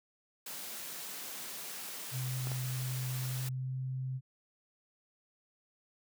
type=high-pass noise; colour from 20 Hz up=white; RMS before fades=-43 dBFS; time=0.46-3.49 s; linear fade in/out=5 ms; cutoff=140 Hz; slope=48 dB/octave
type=tone with pitch glide; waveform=sine; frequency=128.1 to 130.26 Hz; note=C3 to C3; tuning=-36 to -7 cents; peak=-34 dBFS; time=2.11-4.21 s; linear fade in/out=50 ms; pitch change=+29 cents; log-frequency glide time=3.24-3.76 s
type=clicks; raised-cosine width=1 ms; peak=-29 dBFS; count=2; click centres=2.471 / 2.517 s
effects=none